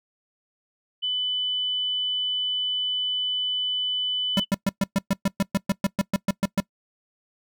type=tone; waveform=sine; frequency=3000 Hz; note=F#7; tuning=23 cents sharp; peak=-23 dBFS; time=1.02-4.45 s; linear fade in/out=20 ms
type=tone bursts; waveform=square; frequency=196 Hz; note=G3; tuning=in tune; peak=-19 dBFS; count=16; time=4.37-6.602 s; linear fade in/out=2 ms; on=27 ms; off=120 ms
effects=noise-tail reverb RT60 0.1 s tail -22 dB re dry